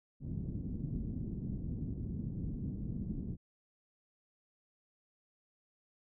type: low-pass noise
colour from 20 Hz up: white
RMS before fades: -39 dBFS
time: 0.2-3.37 s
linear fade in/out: 50 ms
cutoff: 230 Hz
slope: 24 dB/octave
effects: none